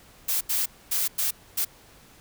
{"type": "noise bursts at uneven times", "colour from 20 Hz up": "blue", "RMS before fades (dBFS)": -25, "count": 5, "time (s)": [[0.28, 0.41], [0.49, 0.66], [0.91, 1.08], [1.18, 1.31], [1.57, 1.65]], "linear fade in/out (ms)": 10, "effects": ["pink hiss -53 dBFS RMS until 2.2 s"]}